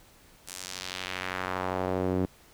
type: tone with band-pass filter sweep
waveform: sawtooth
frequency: 92.5 Hz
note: F#2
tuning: in tune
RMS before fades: -32 dBFS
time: 0.47-2.26 s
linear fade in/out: 10 ms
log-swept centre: 9100 to 290 Hz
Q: 1.2
effects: pink hiss -57 dBFS RMS until 2.53 s